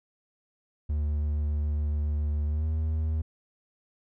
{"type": "tone with pitch glide", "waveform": "triangle", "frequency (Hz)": [74.4, 78.6], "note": ["D2", "D#2"], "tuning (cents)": [23, 18], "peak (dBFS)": -23, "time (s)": [0.89, 3.22], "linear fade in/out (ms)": 10, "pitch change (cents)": 95, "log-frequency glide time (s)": [2.5, 2.66], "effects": []}